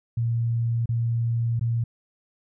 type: tone with dropouts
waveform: sine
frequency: 116.54 Hz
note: A#2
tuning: in tune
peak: -21 dBFS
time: 0.17-1.84 s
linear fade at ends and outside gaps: 5 ms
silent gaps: 0.858-0.89 / 1.595-1.61 s
effects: none